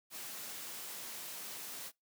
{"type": "noise", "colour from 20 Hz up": "white", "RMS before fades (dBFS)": -45, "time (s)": [0.1, 1.92], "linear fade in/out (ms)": 50, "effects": ["noise-tail reverb RT60 0.2 s tail -25 dB re dry", "high-pass 150 Hz 12 dB/octave"]}